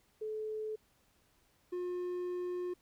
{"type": "tone pair in turn", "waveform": ["sine", "triangle"], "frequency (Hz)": [432.4, 357.8], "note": ["A4", "F4"], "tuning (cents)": [-30, 42], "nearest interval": "minor third", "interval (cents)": 328, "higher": "first", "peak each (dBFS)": [-36, -33], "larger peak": "second", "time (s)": [[0.21, 0.76], [1.72, 2.74]], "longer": "second", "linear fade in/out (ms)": 10, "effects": ["pink hiss -71 dBFS RMS until 2.81 s"]}